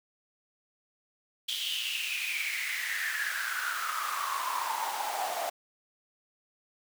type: noise with high-pass filter sweep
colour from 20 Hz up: pink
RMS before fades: -33 dBFS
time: 1.48-5.5 s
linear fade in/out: 10 ms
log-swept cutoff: 3300 to 690 Hz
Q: 8.4
effects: none